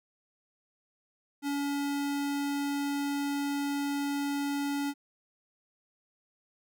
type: tone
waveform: square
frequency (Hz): 283.8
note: C#4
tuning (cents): +41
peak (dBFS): -30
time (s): 1.42-4.94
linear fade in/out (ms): 50
effects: none